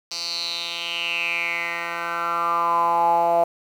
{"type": "tone with band-pass filter sweep", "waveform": "10% pulse", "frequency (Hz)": 170, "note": "F3", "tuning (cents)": -46, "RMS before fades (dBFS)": -23, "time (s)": [0.11, 3.44], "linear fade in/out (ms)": 5, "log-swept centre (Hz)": [5000, 690], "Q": 6.6, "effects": ["8-bit"]}